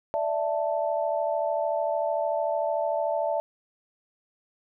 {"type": "chord", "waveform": "sine", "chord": "D suspended second", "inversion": "none", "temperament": "just", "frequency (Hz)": [587.3, 660.7, 881], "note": ["D5", "E5", "A5"], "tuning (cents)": [0, 4, 2], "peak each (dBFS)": [-28, -27, -31], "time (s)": [0.14, 3.4], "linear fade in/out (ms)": 0, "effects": []}